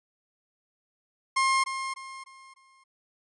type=tone with echo; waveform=30% pulse; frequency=1066 Hz; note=C6; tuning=32 cents sharp; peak=-19 dBFS; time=1.36-1.64 s; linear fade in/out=10 ms; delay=300 ms; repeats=4; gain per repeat=-9 dB; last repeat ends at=2.84 s; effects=resampled to 24000 Hz